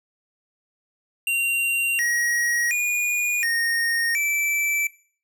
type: tone with pitch steps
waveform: square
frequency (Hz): 2763 / 1896 / 2441 / 1852 / 2323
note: F7 / A#6 / D#7 / A#6 / D7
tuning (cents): -19 / +29 / -34 / -12 / -20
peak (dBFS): -21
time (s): 1.27-4.87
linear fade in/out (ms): 2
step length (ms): 720
effects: noise-tail reverb RT60 0.5 s tail -21 dB re dry